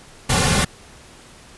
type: noise with comb filter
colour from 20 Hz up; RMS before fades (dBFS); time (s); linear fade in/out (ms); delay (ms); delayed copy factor
pink; -17; 0.29-0.65; 10; 3.1; -0.8
effects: pink hiss -45 dBFS RMS until 1.57 s + resampled to 24000 Hz